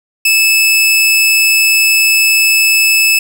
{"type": "tone", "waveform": "sawtooth", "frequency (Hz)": 2613, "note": "E7", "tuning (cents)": -16, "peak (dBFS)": -4, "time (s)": [0.25, 3.19], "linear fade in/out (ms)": 5, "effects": []}